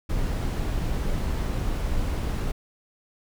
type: noise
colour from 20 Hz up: brown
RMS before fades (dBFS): -26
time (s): 0.09-2.52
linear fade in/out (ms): 10
effects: none